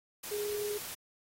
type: tone in noise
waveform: sine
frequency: 415.3 Hz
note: G#4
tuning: in tune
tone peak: -33 dBFS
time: 0.31-0.78 s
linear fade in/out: 10 ms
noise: white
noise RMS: -42 dBFS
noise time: 0.23-0.95 s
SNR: +6 dB
effects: AAC 48 kbps